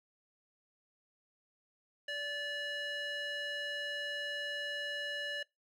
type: tone with band-pass filter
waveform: square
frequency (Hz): 580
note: D5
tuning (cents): -22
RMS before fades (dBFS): -39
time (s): 2.08-5.43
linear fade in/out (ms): 5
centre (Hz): 2300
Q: 2.6
effects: noise-tail reverb RT60 0.2 s tail -23 dB re dry